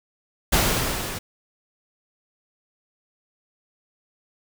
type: noise with level ramp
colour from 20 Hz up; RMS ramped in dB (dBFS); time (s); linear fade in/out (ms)
pink; -18 to -32; 0.52-1.19; 10
effects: none